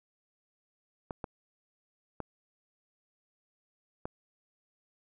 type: clicks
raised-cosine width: 1 ms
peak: -22 dBFS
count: 4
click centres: 1.108 / 1.242 / 2.203 / 4.055 s
effects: none